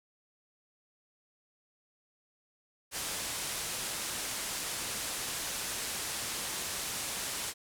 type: low-pass noise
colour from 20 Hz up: white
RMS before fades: -37 dBFS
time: 2.91-7.54 s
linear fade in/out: 50 ms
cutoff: 11000 Hz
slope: 24 dB/octave
effects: none